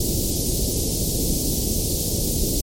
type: band-stop noise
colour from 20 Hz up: pink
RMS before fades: -22 dBFS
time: 0-2.61 s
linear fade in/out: 5 ms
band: 470 to 4600 Hz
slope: 24 dB/octave
effects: MP3 64 kbps